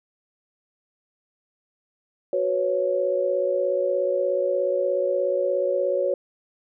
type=chord; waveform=sine; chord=F# suspended fourth; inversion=none; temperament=equal with one note detuned; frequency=370 / 497.6 / 554.4 Hz; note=F#4 / B4 / C#5; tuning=0 / +13 / 0 cents; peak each=-27 / -27 / -22 dBFS; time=2.33-6.14 s; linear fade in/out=2 ms; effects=none